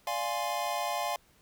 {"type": "chord", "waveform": "square", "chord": "D half-diminished seventh", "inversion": "none", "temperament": "equal", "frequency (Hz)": [587.3, 698.5, 830.6, 1046.5], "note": ["D5", "F5", "Ab5", "C6"], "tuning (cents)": [0, 0, 0, 0], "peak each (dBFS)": [-39, -35, -36, -37], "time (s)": [0.07, 1.16], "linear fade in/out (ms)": 2, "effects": ["pink hiss -64 dBFS RMS until 1.41 s"]}